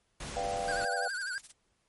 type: noise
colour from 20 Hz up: pink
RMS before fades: -41 dBFS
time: 0.2-0.85 s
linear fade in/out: 5 ms
type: chord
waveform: sine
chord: G dominant seventh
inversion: first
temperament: equal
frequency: 493.9 / 587.3 / 698.5 / 784 Hz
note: B4 / D5 / F5 / G5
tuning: 0 / 0 / 0 / 0 cents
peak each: -38 / -39 / -35 / -36 dBFS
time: 0.36-1.08 s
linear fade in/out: 5 ms
type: tone with vibrato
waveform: square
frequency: 1532 Hz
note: G6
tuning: 40 cents flat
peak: -34 dBFS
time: 0.68-1.38 s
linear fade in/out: 0 ms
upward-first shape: sine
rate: 12 Hz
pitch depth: 99 cents each way
type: noise with tremolo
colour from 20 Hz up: blue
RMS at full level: -45 dBFS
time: 0.85-1.52 s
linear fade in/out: 10 ms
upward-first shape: sine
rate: 17 Hz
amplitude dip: 90%
effects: pink hiss -74 dBFS RMS until 1.88 s + MP3 48 kbps